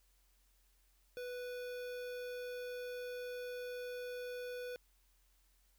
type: tone with notch filter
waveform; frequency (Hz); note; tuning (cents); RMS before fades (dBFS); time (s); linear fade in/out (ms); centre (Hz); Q
square; 493.9; B4; 0; -44; 1.17-4.76; 0; 7800; 1.3
effects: added 45 Hz sine -70 dBFS peak until 5.78 s + white hiss -75 dBFS RMS until 5.78 s